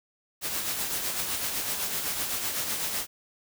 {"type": "noise with tremolo", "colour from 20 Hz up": "white", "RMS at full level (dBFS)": -29, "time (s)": [0.41, 3.07], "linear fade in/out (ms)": 50, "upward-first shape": "sine", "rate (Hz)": 7.9, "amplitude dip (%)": 40, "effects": []}